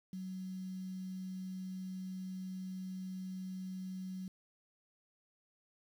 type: tone with quantisation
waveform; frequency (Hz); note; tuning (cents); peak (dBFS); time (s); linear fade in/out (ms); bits
sine; 186.9; F#3; +18; -40; 0.13-4.28; 2; 10
effects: none